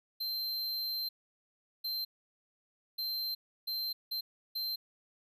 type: tone bursts at uneven times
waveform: square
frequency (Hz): 4127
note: C8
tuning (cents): -25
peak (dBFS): -34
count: 6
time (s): 0.2-1.09 / 1.84-2.05 / 2.98-3.35 / 3.67-3.93 / 4.11-4.21 / 4.55-4.76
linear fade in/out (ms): 10
effects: none